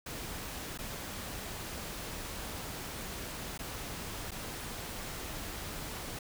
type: noise with dropouts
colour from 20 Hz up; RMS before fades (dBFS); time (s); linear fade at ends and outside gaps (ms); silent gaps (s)
pink; -41; 0.06-6.19; 5; 0.777-0.787 / 3.578-3.59 / 4.309-4.316
effects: none